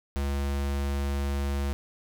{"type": "tone", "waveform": "square", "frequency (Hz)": 70, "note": "C#2", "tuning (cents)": 18, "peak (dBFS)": -27, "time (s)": [0.16, 1.73], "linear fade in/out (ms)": 0, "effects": []}